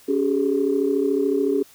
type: tone cluster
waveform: sine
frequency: 280.2 / 388.5 / 422.3 Hz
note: C#4 / G4 / G#4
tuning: +19 / -16 / +29 cents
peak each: -22 dBFS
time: 0.08-1.63 s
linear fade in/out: 10 ms
effects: tanh soft clip ceiling -8 dBFS + white hiss -51 dBFS RMS until 1.74 s